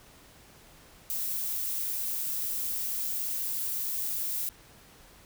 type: noise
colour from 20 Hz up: violet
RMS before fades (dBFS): -32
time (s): 1.1-4.49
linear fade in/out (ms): 0
effects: pink hiss -55 dBFS RMS until 5.25 s